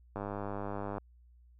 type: click train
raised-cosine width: 1 ms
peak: -24 dBFS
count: 84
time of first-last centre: 0.16-0.982 s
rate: 101 Hz
effects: added 60 Hz sine -57 dBFS peak until 1.59 s